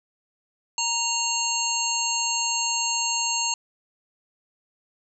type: harmonic tone with a mistuned harmonic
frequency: 928 Hz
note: A#5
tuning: 8 cents flat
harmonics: 1 / 3 / 5 / 7 / 8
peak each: -29 / -29 / -29 / -29 / -29 dBFS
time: 0.78-3.54 s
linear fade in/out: 2 ms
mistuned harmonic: 5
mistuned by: -120 cents
effects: none